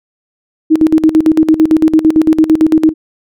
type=tone with tremolo; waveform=sine; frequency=315.6 Hz; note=D#4; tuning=25 cents sharp; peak=-3 dBFS; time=0.7-2.94 s; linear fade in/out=20 ms; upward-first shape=square; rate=8.9 Hz; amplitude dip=80%; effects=none